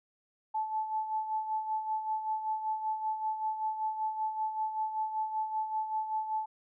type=tone with tremolo; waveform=sine; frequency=870 Hz; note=A5; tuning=20 cents flat; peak=-28 dBFS; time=0.54-6.46 s; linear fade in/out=10 ms; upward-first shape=sine; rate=5.2 Hz; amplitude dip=60%; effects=none